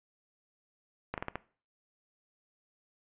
slowing click train, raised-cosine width 0.5 ms, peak -19 dBFS, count 5, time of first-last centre 1.14-1.356 s, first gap 38 ms, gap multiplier 1.24, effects noise-tail reverb RT60 0.4 s tail -19 dB re dry + resampled to 8000 Hz

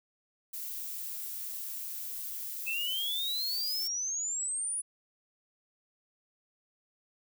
violet noise, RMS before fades -39 dBFS, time 0.53-3.88 s, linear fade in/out 10 ms
sine exponential sweep, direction up, 2589 to 9956 Hz, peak -31 dBFS, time 2.66-4.82 s, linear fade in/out 20 ms
effects none

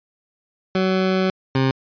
20% pulse tone pair in turn, 187.9 / 132.87 Hz, F#3 / C3, +27 / +27 cents, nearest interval tritone, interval 600 cents, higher first, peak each -12 / -11 dBFS, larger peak second, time 0.75-1.3 / 1.55-1.71 s, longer first, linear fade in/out 2 ms, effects resampled to 11025 Hz

